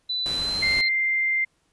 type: tone with pitch glide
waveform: sine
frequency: 3987 to 4161 Hz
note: B7 to C8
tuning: +16 to -10 cents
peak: -24 dBFS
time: 0.09-0.89 s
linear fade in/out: 10 ms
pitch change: +74 cents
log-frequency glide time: 0.31-0.69 s
type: noise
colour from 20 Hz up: pink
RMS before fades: -35 dBFS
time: 0.26-0.81 s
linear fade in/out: 0 ms
type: tone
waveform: sine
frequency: 2093 Hz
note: C7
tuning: in tune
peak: -20 dBFS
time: 0.62-1.45 s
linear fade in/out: 10 ms
effects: pink hiss -68 dBFS RMS until 1.72 s + resampled to 24000 Hz